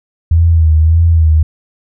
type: tone with vibrato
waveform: sine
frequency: 81 Hz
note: E2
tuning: 30 cents flat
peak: -5 dBFS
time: 0.31-1.43 s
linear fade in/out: 5 ms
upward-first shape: sine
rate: 1.7 Hz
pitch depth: 60 cents each way
effects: none